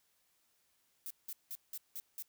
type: noise bursts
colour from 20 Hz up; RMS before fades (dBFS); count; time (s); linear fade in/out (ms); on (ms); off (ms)
violet; -43; 6; 1.06-2.224; 0; 44; 180
effects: white hiss -75 dBFS RMS until 2.28 s